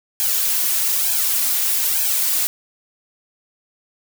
blue noise with flanger, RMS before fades -19 dBFS, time 0.2-2.47 s, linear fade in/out 0 ms, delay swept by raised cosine 1.2 to 4.2 ms, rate 1.1 Hz, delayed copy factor +0.9, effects none

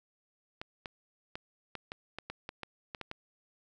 clicks, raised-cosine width 0.3 ms, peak -23 dBFS, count 12, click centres 0.615 / 0.858 / 1.355 / 1.753 / 1.919 / 2.186 / 2.3 / 2.491 / 2.633 / 2.948 / 3.013 / 3.114 s, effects none

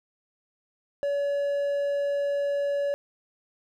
triangle tone, 568 Hz, C#5, 42 cents sharp, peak -22 dBFS, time 1.03-2.94 s, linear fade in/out 0 ms, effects none

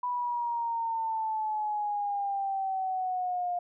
sine exponential sweep, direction down, 989 to 705 Hz, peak -28 dBFS, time 0.03-3.59 s, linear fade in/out 5 ms, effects none

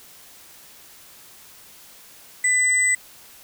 sine tone pair together, 1997 / 8001 Hz, B6 / B8, +19 / +22 cents, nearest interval 2 octaves, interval 2403 cents, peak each -18 / -20 dBFS, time 2.44-2.95 s, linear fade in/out 5 ms, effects white hiss -47 dBFS RMS until 3.43 s

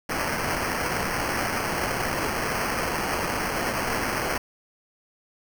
white noise with sample-and-hold, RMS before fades -27 dBFS, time 0.09-4.38 s, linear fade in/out 5 ms, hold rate 3675 Hz, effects none

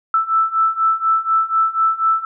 sine beating tone pair, 1318.5 / 1322.6 Hz, E6 / E6, 0 / +5 cents, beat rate 4.1 Hz, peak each -18 / -16 dBFS, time 0.14-2.25 s, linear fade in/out 2 ms, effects none

